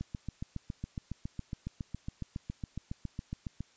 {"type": "click train", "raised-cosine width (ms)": 5, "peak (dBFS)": -24, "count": 27, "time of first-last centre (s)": [0.01, 3.606], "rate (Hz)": 7.23, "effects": ["white hiss -64 dBFS RMS until 3.76 s", "resampled to 16000 Hz"]}